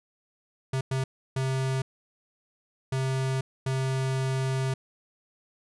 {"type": "tone bursts at uneven times", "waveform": "square", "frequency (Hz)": 132.3, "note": "C3", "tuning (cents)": 20, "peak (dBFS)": -26, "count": 5, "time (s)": [[0.73, 0.81], [0.91, 1.04], [1.36, 1.82], [2.92, 3.41], [3.66, 4.74]], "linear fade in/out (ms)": 5, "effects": ["resampled to 24000 Hz"]}